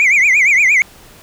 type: tone with vibrato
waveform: sine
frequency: 2217 Hz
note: C#7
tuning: in tune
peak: -5 dBFS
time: 0-0.82 s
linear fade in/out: 0 ms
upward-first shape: triangle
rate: 8.6 Hz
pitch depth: 210 cents each way
effects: tanh soft clip ceiling -7 dBFS + pink hiss -42 dBFS RMS until 1.22 s